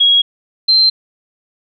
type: tone pair in turn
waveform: sine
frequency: 3306 / 4127 Hz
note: G#7 / C8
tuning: -9 / -25 cents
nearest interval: major third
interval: 384 cents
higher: second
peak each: -7 dBFS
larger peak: neither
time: 0-0.22 / 0.68-0.9 s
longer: neither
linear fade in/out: 10 ms
effects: none